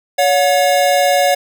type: tone pair together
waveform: square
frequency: 565 / 723.6 Hz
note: C#5 / F#5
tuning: +33 / -39 cents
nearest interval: major third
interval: 428 cents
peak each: -14 dBFS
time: 0.18-1.35 s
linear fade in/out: 10 ms
effects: none